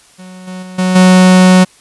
45% pulse tone with level steps, 184.3 Hz, F#3, 7 cents flat, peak -30 / -23 / -27 / -10 / -3 dBFS, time 0.18-1.65 s, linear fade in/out 20 ms, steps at 0.47 / 0.62 / 0.78 / 0.95 s, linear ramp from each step 10 ms, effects white hiss -45 dBFS RMS until 1.8 s + resampled to 24000 Hz

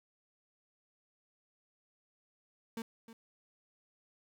35% pulse tone with echo, 227.2 Hz, A#3, 44 cents flat, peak -36 dBFS, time 2.77-2.82 s, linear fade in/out 2 ms, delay 310 ms, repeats 1, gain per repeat -13 dB, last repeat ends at 3.13 s, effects 13-bit

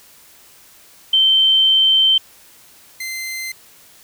sine / sawtooth tone pair in turn, 3109 / 2075 Hz, G7 / C7, -15 / -15 cents, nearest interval perfect fifth, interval 700 cents, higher first, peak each -10 / -21 dBFS, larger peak first, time 1.13-2.18 / 3-3.52 s, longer first, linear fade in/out 5 ms, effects white hiss -47 dBFS RMS until 4.03 s

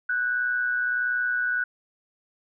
sine tone pair together, 1479 / 1600.5 Hz, F#6 / G6, -1 / +36 cents, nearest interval minor second, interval 137 cents, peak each -23 / -32 dBFS, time 0.09-1.64 s, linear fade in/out 5 ms, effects none

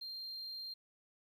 sine tone, 4186 Hz, C8, in tune, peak -40 dBFS, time 0.01-0.74 s, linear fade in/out 10 ms, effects tanh soft clip ceiling -41 dBFS + 12-bit

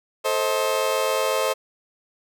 30% pulse chord, A diminished, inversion none, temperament just, 440 / 528 / 633.6 Hz, A4 / C5 / Eb5, 0 / +16 / +31 cents, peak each -24 / -21 / -23 dBFS, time 0.24-1.54 s, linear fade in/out 20 ms, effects none

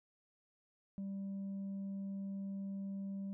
sine tone with tanh clipping, 196 Hz, G3, in tune, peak -40 dBFS, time 0.98-3.33 s, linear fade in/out 0 ms, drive 2 dB, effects none

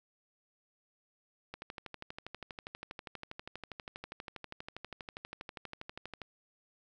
click train, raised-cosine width 0.3 ms, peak -26 dBFS, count 59, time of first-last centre 1.54-6.217 s, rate 12.4 Hz, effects none

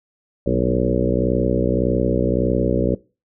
harmonic tone with a mistuned harmonic, 61.74 Hz, B1, in tune, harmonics 1 / 2 / 3 / 4 / 5 / 6 / 7 / 8 / 9, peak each -25 / -25 / -25 / -25 / -25 / -25 / -25 / -25 / -25 dBFS, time 0.46-2.95 s, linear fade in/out 5 ms, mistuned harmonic 3, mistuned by +53 cents, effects noise-tail reverb RT60 0.3 s tail -21 dB re dry

